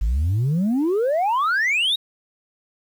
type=exponential sweep; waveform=sine; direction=up; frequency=48.66 to 3869 Hz; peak=-15 dBFS; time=0.01-1.96 s; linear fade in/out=10 ms; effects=tanh soft clip ceiling -16 dBFS + 8-bit